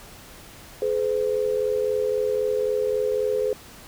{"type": "tone pair together", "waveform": "sine", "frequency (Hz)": [424.6, 508.4], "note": ["G#4", "C5"], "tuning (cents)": [38, -50], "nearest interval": "minor third", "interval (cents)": 312, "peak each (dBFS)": [-23, -24], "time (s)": [0.82, 3.53], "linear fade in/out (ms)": 2, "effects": ["pink hiss -45 dBFS RMS until 3.87 s"]}